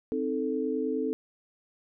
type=chord; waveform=sine; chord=A diminished; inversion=first; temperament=equal; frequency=261.6 / 311.1 / 440 Hz; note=C4 / Eb4 / A4; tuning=0 / 0 / 0 cents; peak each=-31 / -33 / -30 dBFS; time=0.12-1.13 s; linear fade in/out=0 ms; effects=none